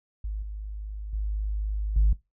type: tone with level steps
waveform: sine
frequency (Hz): 51.91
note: G#1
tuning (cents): 0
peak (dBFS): -28 / -32 / -25 / -15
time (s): 0.24-2.13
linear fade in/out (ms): 5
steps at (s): 0.42 / 1.13 / 1.96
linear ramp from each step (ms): 5
effects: noise-tail reverb RT60 0.2 s tail -20 dB re dry + tanh soft clip ceiling -14 dBFS